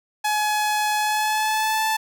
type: tone with pitch glide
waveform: sawtooth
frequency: 846 to 876.8 Hz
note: G#5 to A5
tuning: +32 to -6 cents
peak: -16 dBFS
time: 0.24-1.97 s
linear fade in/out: 10 ms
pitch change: +62 cents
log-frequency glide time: 0.97-1.83 s
effects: none